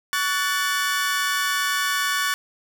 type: chord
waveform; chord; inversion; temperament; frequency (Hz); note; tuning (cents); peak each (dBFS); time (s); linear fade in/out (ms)
sawtooth; F# minor; second; equal with one note detuned; 1129.4 / 1480 / 1760; C#6 / F#6 / A6; +32 / 0 / 0; -22; 0.13-2.34; 0
effects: none